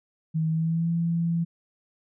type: tone with pitch glide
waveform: sine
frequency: 159.4 to 168.1 Hz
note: D#3 to E3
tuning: +42 to +34 cents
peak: -22 dBFS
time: 0.34-1.45 s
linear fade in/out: 20 ms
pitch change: +92 cents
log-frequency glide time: 0.49-0.9 s
effects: none